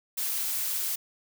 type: noise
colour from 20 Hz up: blue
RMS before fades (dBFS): -30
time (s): 0.17-0.96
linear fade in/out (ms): 10
effects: none